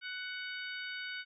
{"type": "harmonic tone", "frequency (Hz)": 744, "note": "F#5", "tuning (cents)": 9, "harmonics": [2, 3, 4, 5, 6], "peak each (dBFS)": [-41, -45, -47, -49, -51], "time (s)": [0.01, 1.25], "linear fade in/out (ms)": 50, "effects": []}